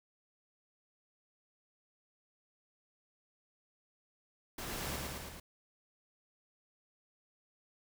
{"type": "noise with echo", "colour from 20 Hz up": "pink", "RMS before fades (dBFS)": -42, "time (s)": [4.58, 4.96], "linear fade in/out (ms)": 5, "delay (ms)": 110, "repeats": 4, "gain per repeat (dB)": -2, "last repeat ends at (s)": 5.4, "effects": []}